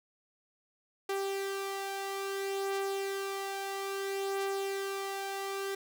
sawtooth beating tone pair, 392 / 392.6 Hz, G4 / G4, 0 / +3 cents, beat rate 0.6 Hz, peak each -30 / -37 dBFS, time 1.09-5.75 s, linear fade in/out 5 ms, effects none

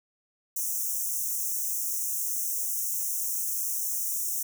white high-pass noise, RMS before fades -30 dBFS, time 0.56-4.43 s, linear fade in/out 5 ms, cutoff 5700 Hz, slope 96 dB/octave, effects none

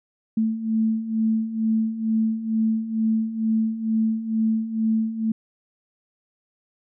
sine beating tone pair, 220 / 222.2 Hz, A3 / A3, 0 / +17 cents, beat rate 2.2 Hz, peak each -26 / -21 dBFS, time 0.37-5.32 s, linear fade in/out 5 ms, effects none

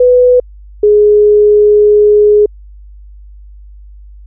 sine tone pair in turn, 496.8 / 417.8 Hz, B4 / G#4, +10 / +10 cents, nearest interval minor third, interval 300 cents, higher first, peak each -3 dBFS, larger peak neither, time 0-0.4 / 0.83-2.46 s, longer second, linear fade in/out 5 ms, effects added 50 Hz sine -31 dBFS peak until 4.26 s

